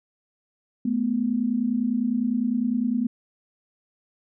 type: tone pair together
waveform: sine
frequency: 217 / 246.9 Hz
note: A3 / B3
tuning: -24 / 0 cents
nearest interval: major second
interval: 224 cents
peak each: -25 / -23 dBFS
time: 0.85-3.07 s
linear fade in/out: 5 ms
effects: none